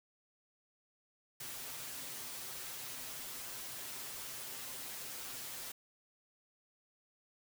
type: noise with comb filter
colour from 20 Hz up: white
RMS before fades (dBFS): -45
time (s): 1.4-5.72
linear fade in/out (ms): 5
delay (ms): 7.7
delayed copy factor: +0.9
effects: none